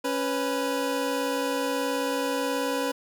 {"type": "tone pair together", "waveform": "25% pulse", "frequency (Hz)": [276.8, 495], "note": ["C#4", "B4"], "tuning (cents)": [-2, 4], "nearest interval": "minor seventh", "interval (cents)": 1006, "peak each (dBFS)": [-25, -24], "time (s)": [0.04, 2.92], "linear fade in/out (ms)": 10, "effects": []}